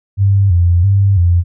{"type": "tone with vibrato", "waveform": "sine", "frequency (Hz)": 92.8, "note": "F#2", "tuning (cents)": 6, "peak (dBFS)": -7, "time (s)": [0.17, 1.44], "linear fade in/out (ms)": 50, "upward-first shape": "square", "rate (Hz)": 1.5, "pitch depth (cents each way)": 110, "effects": []}